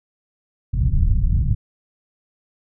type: low-pass noise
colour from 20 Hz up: pink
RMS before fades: -17 dBFS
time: 0.73-1.55 s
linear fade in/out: 10 ms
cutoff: 140 Hz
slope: 24 dB/octave
effects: none